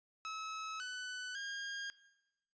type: tone with pitch steps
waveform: sawtooth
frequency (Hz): 1292 / 1497 / 1620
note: E6 / F#6 / G#6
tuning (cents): -35 / +20 / -43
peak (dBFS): -37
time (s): 0.25-1.9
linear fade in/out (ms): 0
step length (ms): 550
effects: noise-tail reverb RT60 1.0 s tail -18 dB re dry + resampled to 16000 Hz